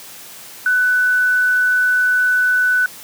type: tone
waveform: sine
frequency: 1494 Hz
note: F#6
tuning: 16 cents sharp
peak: -12 dBFS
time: 0.66-2.86 s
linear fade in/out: 2 ms
effects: white hiss -37 dBFS RMS until 3.03 s + high-pass 100 Hz 12 dB/octave

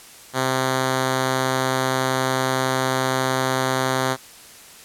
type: tone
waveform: 5% pulse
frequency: 130.81 Hz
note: C3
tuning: in tune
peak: -8 dBFS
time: 0.33-4.17 s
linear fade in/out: 50 ms
effects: white hiss -44 dBFS RMS until 4.84 s + low-pass 12000 Hz 12 dB/octave

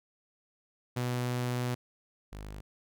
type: tone pair in turn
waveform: sawtooth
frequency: 123.47 / 51.17 Hz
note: B2 / G#1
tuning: 0 / -25 cents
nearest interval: octave + minor third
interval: 1525 cents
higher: first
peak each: -26 / -37 dBFS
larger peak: first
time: 0.96-1.75 / 2.32-2.61 s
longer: first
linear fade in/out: 10 ms
effects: none

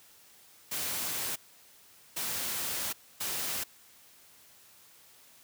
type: noise bursts at uneven times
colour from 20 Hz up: white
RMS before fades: -34 dBFS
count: 3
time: 0.71-1.36 / 2.16-2.93 / 3.2-3.64 s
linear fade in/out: 10 ms
effects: white hiss -58 dBFS RMS until 5.43 s + high-pass 60 Hz 12 dB/octave

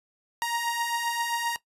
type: beating tone pair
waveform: sawtooth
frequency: 932.3 / 939.9 Hz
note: A#5 / A#5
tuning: 0 / +14 cents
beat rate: 7.6 Hz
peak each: -29 / -24 dBFS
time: 0.42-1.56 s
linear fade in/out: 0 ms
effects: noise-tail reverb RT60 0.1 s tail -17 dB re dry + resampled to 32000 Hz

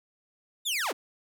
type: linear sweep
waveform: sawtooth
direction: down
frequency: 3729 to 185 Hz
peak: -24 dBFS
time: 0.65-0.93 s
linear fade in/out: 20 ms
effects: none

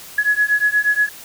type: beating tone pair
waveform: sine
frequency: 1683 / 1691.4 Hz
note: G#6 / G#6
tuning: +23 / +31 cents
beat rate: 8.4 Hz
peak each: -17 dBFS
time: 0.18-1.09 s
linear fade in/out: 5 ms
effects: white hiss -38 dBFS RMS until 1.24 s

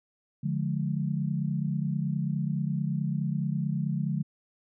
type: chord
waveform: sine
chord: D diminished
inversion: none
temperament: just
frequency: 146.83 / 176.2 / 211.4 Hz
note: D3 / F3 / Ab3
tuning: 0 / +16 / +31 cents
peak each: -29 / -31 / -33 dBFS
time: 0.43-4.23 s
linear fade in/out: 10 ms
effects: none

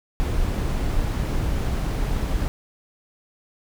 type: noise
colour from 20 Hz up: brown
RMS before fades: -23 dBFS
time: 0.2-2.48 s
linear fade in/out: 0 ms
effects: none

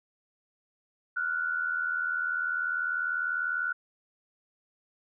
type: tone pair together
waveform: sine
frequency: 1396.9 / 1477 Hz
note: F6 / F#6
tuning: 0 / -3 cents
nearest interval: minor second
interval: 97 cents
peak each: -32 / -29 dBFS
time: 1.16-3.73 s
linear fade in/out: 10 ms
effects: none

